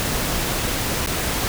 pink noise with dropouts, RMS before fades -23 dBFS, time 0-1.48 s, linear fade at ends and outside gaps 0 ms, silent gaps 1.062-1.072 s, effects none

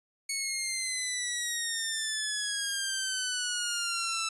10% pulse exponential sweep, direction down, 2217 to 1318.5 Hz, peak -21 dBFS, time 0.29-4.29 s, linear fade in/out 5 ms, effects resampled to 24000 Hz

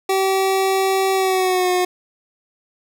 25% pulse tone with pitch glide, 383.9 to 362.4 Hz, G4 to F#4, -36 to -36 cents, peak -12 dBFS, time 0.09-1.85 s, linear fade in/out 5 ms, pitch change -100 cents, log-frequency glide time 1.13-1.7 s, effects none

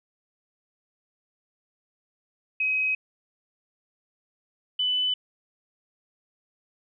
sine tone pair in turn, 2534 / 2999 Hz, D#7 / F#7, +31 / +23 cents, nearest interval minor third, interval 292 cents, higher second, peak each -22 dBFS, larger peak neither, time 2.6-2.95 / 4.79-5.14 s, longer neither, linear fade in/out 5 ms, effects none

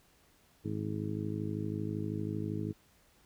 harmonic tone, 52.7 Hz, G#1, 26 cents sharp, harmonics 2 / 3 / 4 / 5 / 6 / 7 / 8, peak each -38 / -40 / -40 / -45 / -39 / -51 / -44 dBFS, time 0.64-2.73 s, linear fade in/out 20 ms, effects pink hiss -66 dBFS RMS until 3.25 s

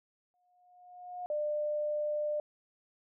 sine tone with exponential growth, 719 Hz, F#5, 50 cents flat, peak -35 dBFS, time 0.34-1.26 s, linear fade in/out 0 ms, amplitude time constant 200 ms
sine tone, 598 Hz, D5, 31 cents sharp, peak -30 dBFS, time 1.3-2.4 s, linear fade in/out 2 ms
effects none

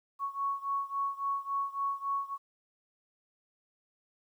sine beating tone pair, 1108.7 / 1112.3 Hz, C#6 / C#6, 0 / +6 cents, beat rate 3.6 Hz, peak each -33 / -35 dBFS, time 0.19-2.38 s, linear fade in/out 50 ms, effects 11-bit

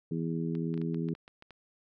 harmonic tone, 82.41 Hz, E2, in tune, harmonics 2 / 3 / 4 / 5, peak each -32 / -36 / -38 / -40 dBFS, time 0.11-1.14 s, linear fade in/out 5 ms
clicks, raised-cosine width 0.3 ms, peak -34 dBFS, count 10, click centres 0.552 / 0.741 / 0.777 / 0.816 / 0.945 / 1.087 / 1.151 / 1.279 / 1.424 / 1.507 s
effects none

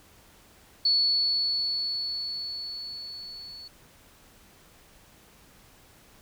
sine tone with level ramp, 4422 Hz, C#8, 5 cents flat, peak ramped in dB -19 to -41 dBFS, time 0.85-3.68 s, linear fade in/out 5 ms, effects pink hiss -56 dBFS RMS until 6.21 s

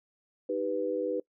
sine chord, Eb augmented, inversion none, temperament equal, 311.1 / 392 / 493.9 Hz, Eb4 / G4 / B4, 0 / 0 / 0 cents, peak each -35 / -34 / -30 dBFS, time 0.49-1.2 s, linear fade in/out 5 ms, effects noise-tail reverb RT60 0.1 s tail -22 dB re dry

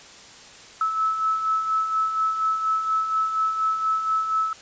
sine beating tone pair, 1300 / 1304.2 Hz, E6 / E6, -24 / -19 cents, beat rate 4.2 Hz, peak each -30 / -21 dBFS, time 0.81-4.53 s, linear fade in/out 2 ms, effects white hiss -45 dBFS RMS until 4.61 s + resampled to 16000 Hz

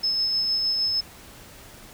sine tone with tremolo, 5210 Hz, E8, 21 cents flat, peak -20 dBFS, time 0.03-1.01 s, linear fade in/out 10 ms, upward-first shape sine, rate 6.5 Hz, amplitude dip 25%, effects pink hiss -46 dBFS RMS until 1.93 s

